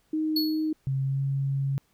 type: tone with vibrato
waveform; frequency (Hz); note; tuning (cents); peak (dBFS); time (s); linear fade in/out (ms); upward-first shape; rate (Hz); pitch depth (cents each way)
sine; 311.1; D#4; 0; -24; 0.13-0.73; 5; triangle; 2.6; 8
type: tone with exponential decay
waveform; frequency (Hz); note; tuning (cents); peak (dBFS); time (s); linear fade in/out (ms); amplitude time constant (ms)
square; 4382; C#8; -21; -23; 0.36-0.71; 5; 75
type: tone with pitch glide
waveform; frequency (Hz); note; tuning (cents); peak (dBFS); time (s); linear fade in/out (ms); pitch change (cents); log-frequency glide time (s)
sine; 134.8 to 137.31; C#3 to C#3; -48 to -16; -24; 0.87-1.78; 0; +32; 1.03-1.21
effects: pink hiss -68 dBFS RMS until 1.93 s